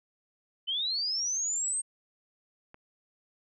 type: linear sweep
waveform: sine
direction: up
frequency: 2984 to 8490 Hz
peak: -28 dBFS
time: 0.67-1.82 s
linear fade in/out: 20 ms
type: click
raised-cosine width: 0.5 ms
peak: -34 dBFS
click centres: 2.744 s
effects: none